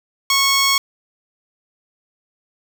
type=tone; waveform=10% pulse; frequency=1100 Hz; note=C#6; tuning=14 cents flat; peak=-5 dBFS; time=0.3-0.78 s; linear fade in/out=2 ms; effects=none